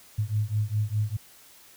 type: beating tone pair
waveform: sine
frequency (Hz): 103.9 / 108.8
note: G#2 / A2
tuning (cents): +1 / -19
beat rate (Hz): 4.9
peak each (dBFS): -27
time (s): 0.18-1.17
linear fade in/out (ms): 10
effects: white hiss -53 dBFS RMS until 1.76 s